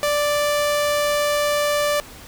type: tone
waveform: sawtooth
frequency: 587.3 Hz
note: D5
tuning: in tune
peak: -14 dBFS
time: 0.03-2 s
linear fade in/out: 0 ms
effects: pink hiss -41 dBFS RMS until 2.27 s